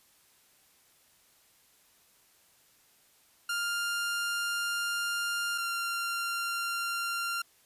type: tone pair in turn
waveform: sawtooth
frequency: 1400 / 1385.5 Hz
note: F6 / F6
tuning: +4 / -14 cents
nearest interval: unison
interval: 18 cents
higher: first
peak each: -26 / -27 dBFS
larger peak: first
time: 3.49-5.58 / 5.58-7.42 s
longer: first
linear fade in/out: 5 ms
effects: white hiss -64 dBFS RMS until 7.65 s + resampled to 32000 Hz